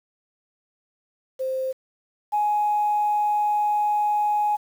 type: tone pair in turn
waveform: sine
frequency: 523.3 / 836.3 Hz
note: C5 / G#5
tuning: 0 / +12 cents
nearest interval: minor sixth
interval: 812 cents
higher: second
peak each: -23 / -18 dBFS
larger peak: second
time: 1.39-1.73 / 2.32-4.57 s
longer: second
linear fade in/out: 20 ms
effects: tanh soft clip ceiling -14 dBFS + 8-bit